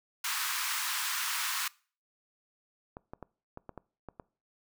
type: high-pass noise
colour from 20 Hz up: pink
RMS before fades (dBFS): -33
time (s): 0.24-1.68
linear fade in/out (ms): 5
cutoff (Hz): 980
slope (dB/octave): 48
type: clicks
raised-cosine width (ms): 1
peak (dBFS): -28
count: 8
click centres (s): 2.969 / 3.135 / 3.227 / 3.574 / 3.693 / 3.777 / 4.087 / 4.198
effects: noise-tail reverb RT60 0.4 s tail -23 dB re dry